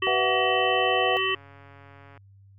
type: harmonic tone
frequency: 380 Hz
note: F#4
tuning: 46 cents sharp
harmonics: 1 / 3 / 5 / 7 / 8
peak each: -29 / -29 / -29 / -29 / -29 dBFS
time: 0.02-1.35 s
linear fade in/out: 5 ms
type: chord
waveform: sine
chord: B suspended fourth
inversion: none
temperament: equal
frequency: 493.9 / 659.3 / 740 Hz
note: B4 / E5 / F#5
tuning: 0 / 0 / 0 cents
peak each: -27 / -31 / -26 dBFS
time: 0.07-1.17 s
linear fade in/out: 0 ms
type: click train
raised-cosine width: 0.5 ms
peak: -35 dBFS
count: 125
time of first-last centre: 1.29-2.176 s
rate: 140 Hz
effects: added 98 Hz sine -50 dBFS peak until 2.58 s